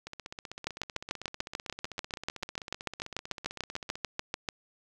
two click trains, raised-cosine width 0.2 ms, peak -23 / -14 dBFS, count 62 / 27, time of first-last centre 0.07-3.955 / 0.67-4.488 s, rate 15.7 / 6.81 Hz, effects none

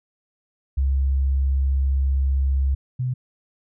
sine tone pair in turn, 67.6 / 126.66 Hz, C#2 / B2, -43 / +44 cents, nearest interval major seventh, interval 1087 cents, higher second, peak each -17 / -21 dBFS, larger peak first, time 0.77-2.75 / 2.99-3.14 s, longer first, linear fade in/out 10 ms, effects none

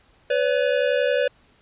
square tone pair together, 498.9 / 570 Hz, B4 / C#5, +17 / +48 cents, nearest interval major second, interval 231 cents, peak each -22 dBFS, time 0.3-1.28 s, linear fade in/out 5 ms, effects pink hiss -58 dBFS RMS until 1.61 s + resampled to 8000 Hz

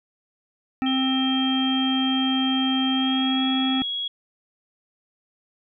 harmonic tone, 262.5 Hz, C4, 6 cents sharp, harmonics 1 / 3 / 5 / 7 / 9 / 10, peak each -21 / -31 / -35 / -38 / -40 / -41 dBFS, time 0.82-3.82 s, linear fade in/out 0 ms
sine tone with pitch glide, 3190 to 3324 Hz, G7 to G#7, +30 to +1 cents, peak -25 dBFS, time 0.86-4.08 s, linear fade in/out 5 ms, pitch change +71 cents, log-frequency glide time 2.94-3.43 s
effects none

